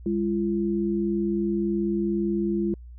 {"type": "tone pair together", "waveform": "sine", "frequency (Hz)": [202.5, 340.6], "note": ["G#3", "F4"], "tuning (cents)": [-43, -43], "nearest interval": "major sixth", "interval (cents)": 900, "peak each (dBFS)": -25, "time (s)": [0.06, 2.74], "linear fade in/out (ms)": 2, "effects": ["added 60 Hz sine -40 dBFS peak until 2.98 s"]}